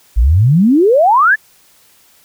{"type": "exponential sweep", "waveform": "sine", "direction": "up", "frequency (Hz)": [50.1, 1803], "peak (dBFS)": -6, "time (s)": [0.16, 1.36], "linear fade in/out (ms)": 20, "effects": ["white hiss -49 dBFS RMS until 2.24 s"]}